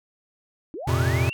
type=linear sweep; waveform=sine; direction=up; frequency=277.2 to 2794 Hz; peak=-31 dBFS; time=0.74-1.33 s; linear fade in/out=0 ms
type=chord; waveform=square; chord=F suspended fourth; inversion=none; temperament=equal; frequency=87.31 / 116.54 / 130.81 Hz; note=F2 / Bb2 / C3; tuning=0 / 0 / 0 cents; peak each=-25 dBFS; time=0.87-1.3 s; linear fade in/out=10 ms
effects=none